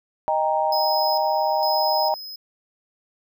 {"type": "chord", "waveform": "sine", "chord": "Eb major", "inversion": "none", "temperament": "equal with one note detuned", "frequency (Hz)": [622.3, 794.5, 932.3], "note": ["Eb5", "G5", "Bb5"], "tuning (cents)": [0, 23, 0], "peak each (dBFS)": -23, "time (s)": [0.28, 2.14], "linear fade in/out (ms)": 0}
{"type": "tone with tremolo", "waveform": "square", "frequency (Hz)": 5080, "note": "D#8", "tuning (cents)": 35, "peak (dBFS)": -25, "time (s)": [0.72, 2.36], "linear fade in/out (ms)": 5, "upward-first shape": "square", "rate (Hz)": 1.1, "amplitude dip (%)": 65}
{"effects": []}